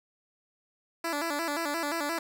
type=tone with vibrato; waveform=10% pulse; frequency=311.1 Hz; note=D#4; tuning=in tune; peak=-21 dBFS; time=1.04-2.19 s; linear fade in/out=5 ms; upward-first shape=square; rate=5.7 Hz; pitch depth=120 cents each way; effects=none